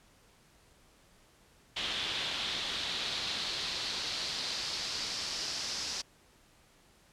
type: noise with band-pass filter sweep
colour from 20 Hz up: brown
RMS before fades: -36 dBFS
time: 1.76-6.02 s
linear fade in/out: 10 ms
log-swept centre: 3400 to 5300 Hz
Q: 3.1
effects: pink hiss -63 dBFS RMS until 7.12 s + low-pass 11000 Hz 12 dB/octave